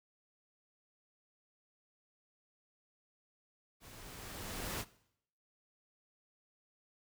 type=noise with level ramp; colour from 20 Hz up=pink; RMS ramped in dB=-55 to -38 dBFS; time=3.8-4.85 s; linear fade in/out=50 ms; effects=noise-tail reverb RT60 0.7 s tail -19 dB re dry